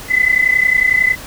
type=tone pair together; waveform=sine; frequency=2000 / 2031 Hz; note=B6 / B6; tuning=+21 / +48 cents; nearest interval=unison; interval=27 cents; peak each=-13 dBFS; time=0.08-1.16 s; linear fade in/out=50 ms; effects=pink hiss -32 dBFS RMS until 1.26 s

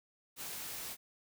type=noise; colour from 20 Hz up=white; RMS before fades=-43 dBFS; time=0.36-0.97 s; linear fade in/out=50 ms; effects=none

